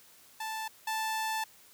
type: tone pair in turn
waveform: sawtooth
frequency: 880 / 880 Hz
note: A5 / A5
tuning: 0 / 0 cents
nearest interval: unison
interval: 0 cents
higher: neither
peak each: -31 / -27 dBFS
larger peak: second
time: 0.4-0.68 / 0.87-1.44 s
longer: second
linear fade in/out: 5 ms
effects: white hiss -58 dBFS RMS until 1.73 s + high-pass 60 Hz 12 dB/octave